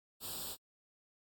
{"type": "noise with comb filter", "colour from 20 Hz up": "white", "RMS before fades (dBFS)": -42, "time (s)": [0.2, 0.57], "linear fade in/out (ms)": 50, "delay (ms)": 0.24, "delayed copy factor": 0.9, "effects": ["MP3 96 kbps"]}